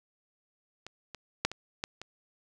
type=clicks; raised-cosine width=0.2 ms; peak=-25 / -24 / -8 / -22 / -15 / -24 dBFS; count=6; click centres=0.866 / 1.147 / 1.45 / 1.516 / 1.839 / 2.016 s; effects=none